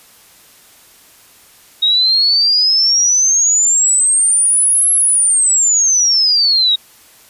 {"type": "exponential two-way sweep", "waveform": "sine", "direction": "up then down", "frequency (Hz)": [3759, 11175, 3759], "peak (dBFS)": -9, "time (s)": [1.82, 6.76], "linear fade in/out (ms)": 10, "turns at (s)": 4.92, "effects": ["white hiss -45 dBFS RMS until 7.29 s", "resampled to 32000 Hz"]}